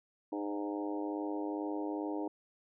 harmonic tone with a mistuned harmonic, 102.4 Hz, G#2, 24 cents flat, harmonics 3 / 4 / 5 / 6 / 7 / 8 / 9, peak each -36 / -42 / -44 / -47 / -47 / -47 / -47 dBFS, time 0.32-2.28 s, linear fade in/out 5 ms, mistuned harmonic 6, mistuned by -20 cents, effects none

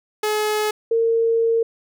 sawtooth / sine tone pair in turn, 425.3 / 457.3 Hz, G#4 / A#4, +41 / -33 cents, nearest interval minor second, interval 126 cents, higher second, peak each -15 dBFS, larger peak neither, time 0.23-0.71 / 0.91-1.63 s, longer second, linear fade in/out 5 ms, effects none

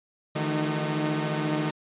sawtooth tone cluster, 152.2 / 166.6 / 217.2 / 306.5 / 375.7 Hz, D#3 / E3 / A3 / D#4 / F#4, -38 / +19 / -22 / -26 / +26 cents, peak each -25 / -31 / -31 / -26 / -33 dBFS, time 0.35-1.71 s, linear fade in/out 10 ms, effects resampled to 8000 Hz

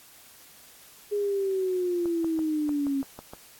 sine linear sweep, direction down, 415.3 to 269.6 Hz, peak -24 dBFS, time 1.11-3.03 s, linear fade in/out 20 ms
clicks, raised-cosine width 1 ms, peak -26 dBFS, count 8, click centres 2.057 / 2.245 / 2.391 / 2.692 / 2.868 / 3.029 / 3.19 / 3.335 s
effects white hiss -52 dBFS RMS until 3.59 s + AAC 64 kbps

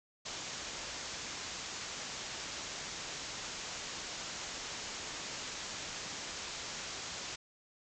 white low-pass noise, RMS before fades -43 dBFS, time 0.25-7.36 s, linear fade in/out 10 ms, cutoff 7400 Hz, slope 96 dB/octave, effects none

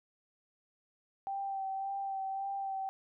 sine tone with vibrato, 780 Hz, G5, 9 cents flat, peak -34 dBFS, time 1.27-2.89 s, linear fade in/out 0 ms, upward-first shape sine, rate 1.8 Hz, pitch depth 21 cents each way, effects none

